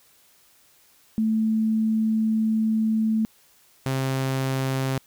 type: tone pair in turn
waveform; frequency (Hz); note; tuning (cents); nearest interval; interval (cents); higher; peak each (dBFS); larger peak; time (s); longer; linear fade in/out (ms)
sine / sawtooth; 220 / 133.04; A3 / C3; 0 / +29; major sixth; 871; first; -19; neither; 1.18-3.25 / 3.86-4.98; first; 0
effects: white hiss -58 dBFS RMS until 5.06 s